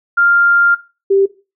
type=tone pair in turn; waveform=sine; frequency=1396.9 / 392 Hz; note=F6 / G4; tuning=0 / 0 cents; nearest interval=octave + minor seventh; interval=2200 cents; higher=first; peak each=-8 dBFS; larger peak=neither; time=0.17-0.75 / 1.1-1.26 s; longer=first; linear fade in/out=10 ms; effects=noise-tail reverb RT60 0.3 s tail -17 dB re dry